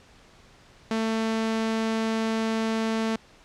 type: tone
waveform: sawtooth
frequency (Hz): 222.9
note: A3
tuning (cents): +23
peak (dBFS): -20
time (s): 0.91-3.16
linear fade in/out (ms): 2
effects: pink hiss -54 dBFS RMS until 3.44 s + low-pass 6000 Hz 12 dB/octave